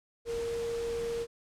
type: tone in noise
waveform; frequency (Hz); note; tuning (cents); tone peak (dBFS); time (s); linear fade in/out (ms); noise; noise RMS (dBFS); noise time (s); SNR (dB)
sine; 466.2; A#4; 0; -31; 0.25-1.27; 50; pink; -44; 0.25-1.27; +10
effects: low-pass 9000 Hz 12 dB/octave